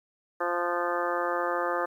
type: harmonic tone with a mistuned harmonic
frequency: 174.61 Hz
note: F3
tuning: in tune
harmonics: 2 / 3 / 4 / 5 / 6 / 7 / 8 / 9 / 10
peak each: -34 / -31 / -35 / -35 / -36 / -32 / -42 / -37 / -39 dBFS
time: 0.4-1.86 s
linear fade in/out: 10 ms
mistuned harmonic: 9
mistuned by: -25 cents
effects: 10-bit